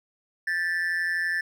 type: tone with amplitude modulation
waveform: triangle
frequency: 1760 Hz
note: A6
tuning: in tune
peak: -19 dBFS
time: 0.47-1.41 s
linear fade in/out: 5 ms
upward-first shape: sine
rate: 172 Hz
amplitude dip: 75%
effects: none